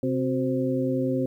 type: harmonic tone with a mistuned harmonic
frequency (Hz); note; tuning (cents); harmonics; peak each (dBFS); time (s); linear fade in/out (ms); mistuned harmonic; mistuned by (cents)
130.81; C3; 0; 1 / 2 / 3 / 4; -30 / -25 / -30 / -29; 0.03-1.26; 2; 3; -92
effects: 10-bit